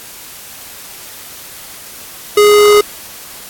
square tone, 415.3 Hz, G#4, in tune, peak -5 dBFS, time 2.37-2.81 s, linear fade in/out 5 ms, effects white hiss -32 dBFS RMS until 3.49 s + AAC 64 kbps

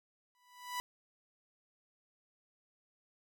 sawtooth tone with exponential growth, 987.8 Hz, B5, in tune, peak -30 dBFS, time 0.35-0.8 s, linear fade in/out 0 ms, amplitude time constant 96 ms, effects none

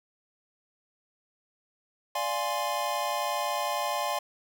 square chord, D half-diminished seventh, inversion none, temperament equal, 587.3 / 698.5 / 830.6 / 1046.5 Hz, D5 / F5 / Ab5 / C6, 0 / 0 / 0 / 0 cents, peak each -35 / -35 / -34 / -33 dBFS, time 2.15-4.19 s, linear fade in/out 5 ms, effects none

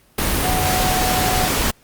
sine tone in noise, 740 Hz, F#5, in tune, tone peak -21 dBFS, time 0.44-1.48 s, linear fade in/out 5 ms, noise pink, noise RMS -19 dBFS, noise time 0.18-1.71 s, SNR -5 dB, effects pink hiss -54 dBFS RMS until 1.83 s + Opus 32 kbps

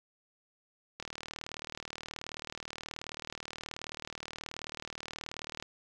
click train, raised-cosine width 0.2 ms, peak -22 dBFS, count 180, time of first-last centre 1-5.625 s, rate 38.7 Hz, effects none

